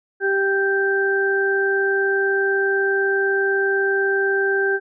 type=harmonic tone; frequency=392 Hz; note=G4; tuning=in tune; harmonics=1 / 2 / 4; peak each=-19 / -30 / -20 dBFS; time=0.2-4.8 s; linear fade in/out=50 ms; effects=none